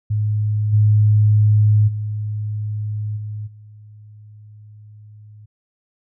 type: tone with level steps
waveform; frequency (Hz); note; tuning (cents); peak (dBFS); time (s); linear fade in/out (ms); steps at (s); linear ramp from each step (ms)
sine; 105.8; G#2; +33; -16 / -10 / -21 / -25 / -39; 0.1-5.46; 10; 0.72 / 1.87 / 3.16 / 3.46; 20
effects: none